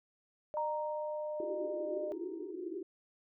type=tone; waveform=sine; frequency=605 Hz; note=D#5; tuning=49 cents flat; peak=-36 dBFS; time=0.54-2.12 s; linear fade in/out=0 ms
type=tone with exponential decay; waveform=sine; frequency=932.3 Hz; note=A#5; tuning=in tune; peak=-32 dBFS; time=0.57-2.51 s; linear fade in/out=1 ms; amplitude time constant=420 ms
type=band-pass noise; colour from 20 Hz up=pink; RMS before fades=-41 dBFS; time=1.4-2.83 s; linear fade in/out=2 ms; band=320 to 400 Hz; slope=96 dB/octave
effects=none